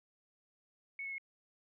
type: tone with pitch steps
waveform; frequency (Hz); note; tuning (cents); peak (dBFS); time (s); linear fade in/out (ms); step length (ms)
sine; 2211 / 2191 / 2171; C#7 / C#7 / C#7; -5 / -21 / -37; -39; 0.99-1.182; 2; 64
effects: none